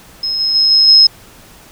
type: tone with level steps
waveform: sine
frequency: 5150 Hz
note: E8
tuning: 41 cents flat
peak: -15 / -12 / -8 / -6 / -3 dBFS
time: 0.23-1.07 s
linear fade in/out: 5 ms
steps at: 0.39 / 0.54 / 0.7 / 0.87 s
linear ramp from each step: 20 ms
effects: pink hiss -41 dBFS RMS until 1.71 s

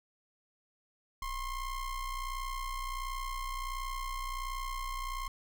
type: ring-modulated tone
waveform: square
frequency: 523.3 Hz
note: C5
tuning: in tune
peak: -33 dBFS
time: 1.22-5.28 s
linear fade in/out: 2 ms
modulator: 554 Hz
effects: none

